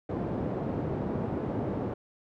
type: band-pass noise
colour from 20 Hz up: pink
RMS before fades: -32 dBFS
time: 0.09-1.94 s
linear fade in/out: 5 ms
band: 120 to 550 Hz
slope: 12 dB/octave
effects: none